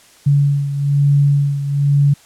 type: beating tone pair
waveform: sine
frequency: 142 / 143.1 Hz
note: C#3 / D3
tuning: +42 / -45 cents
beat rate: 1.1 Hz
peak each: -12 / -18 dBFS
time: 0.26-2.14 s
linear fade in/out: 10 ms
effects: white hiss -47 dBFS RMS until 2.25 s + low-pass 10000 Hz 12 dB/octave